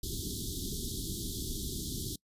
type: band-stop noise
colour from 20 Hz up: pink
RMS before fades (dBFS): -37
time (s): 0.03-2.16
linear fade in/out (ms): 5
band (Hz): 410 to 3300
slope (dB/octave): 96
effects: noise-tail reverb RT60 0.1 s tail -25 dB re dry + resampled to 32000 Hz